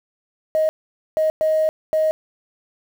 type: tone bursts at uneven times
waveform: sine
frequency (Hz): 627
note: D#5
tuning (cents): +13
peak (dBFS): -14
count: 4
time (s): 0.55-0.69 / 1.17-1.3 / 1.41-1.69 / 1.93-2.11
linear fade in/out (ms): 0
effects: tanh soft clip ceiling -10 dBFS + 7-bit